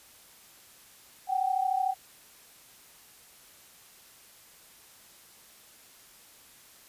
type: tone pair together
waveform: sine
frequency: 750 / 783.4 Hz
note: F#5 / G5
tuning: +23 / -1 cents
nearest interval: minor second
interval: 76 cents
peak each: -27 / -29 dBFS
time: 1.27-1.95 s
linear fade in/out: 50 ms
effects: white hiss -55 dBFS RMS until 6.88 s + resampled to 32000 Hz